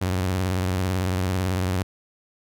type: tone with vibrato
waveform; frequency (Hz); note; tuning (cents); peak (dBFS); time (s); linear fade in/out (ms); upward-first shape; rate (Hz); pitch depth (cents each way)
sawtooth; 92.5; F#2; 0; -18; 0.01-1.83; 10; triangle; 18; 120
effects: none